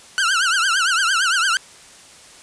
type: tone with vibrato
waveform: sawtooth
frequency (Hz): 1453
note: F#6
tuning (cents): -32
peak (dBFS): -12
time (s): 0.18-1.57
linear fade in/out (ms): 0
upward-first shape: triangle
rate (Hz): 8.8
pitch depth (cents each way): 200
effects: white hiss -44 dBFS RMS until 2.42 s + resampled to 22050 Hz